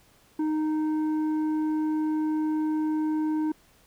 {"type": "tone with tanh clipping", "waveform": "triangle", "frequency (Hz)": 309.6, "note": "D#4", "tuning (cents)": -9, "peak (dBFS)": -25, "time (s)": [0.39, 3.52], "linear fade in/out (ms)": 5, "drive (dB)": 11, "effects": ["pink hiss -60 dBFS RMS until 3.86 s"]}